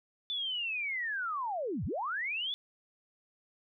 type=linear two-way sweep; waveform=sine; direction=down then up; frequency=3520 to 65.41 to 3520 Hz; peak=-32 dBFS; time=0.3-2.54 s; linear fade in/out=0 ms; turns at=1.85 s; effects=none